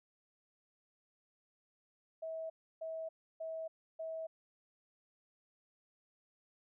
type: tone bursts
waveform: sine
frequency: 646 Hz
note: E5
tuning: 35 cents flat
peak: -39 dBFS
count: 4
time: 2.22-4.27 s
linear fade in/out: 10 ms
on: 280 ms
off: 310 ms
effects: none